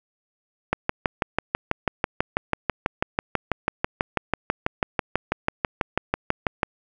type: click train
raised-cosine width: 0.5 ms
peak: -5 dBFS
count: 37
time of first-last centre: 0.73-6.632 s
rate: 6.1 Hz
effects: none